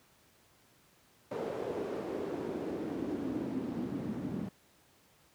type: noise with band-pass filter sweep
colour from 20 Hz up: pink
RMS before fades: -37 dBFS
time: 1.31-4.49 s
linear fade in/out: 5 ms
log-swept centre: 480 to 210 Hz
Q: 2.6
effects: pink hiss -65 dBFS RMS until 5.34 s + high-pass 80 Hz 12 dB/octave